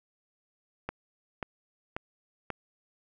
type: click train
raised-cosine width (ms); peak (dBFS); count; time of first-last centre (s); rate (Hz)
0.5; -18; 4; 0.89-2.503; 1.86
effects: none